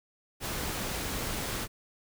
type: noise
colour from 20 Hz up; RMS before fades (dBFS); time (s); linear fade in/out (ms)
pink; -34; 0.4-1.68; 50
effects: none